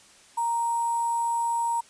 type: tone with sample-and-hold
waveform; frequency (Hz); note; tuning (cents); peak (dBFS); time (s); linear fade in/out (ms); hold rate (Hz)
sine; 932.3; A#5; 0; -23; 0.37-1.81; 10; 8820
effects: white hiss -54 dBFS RMS until 1.89 s + resampled to 22050 Hz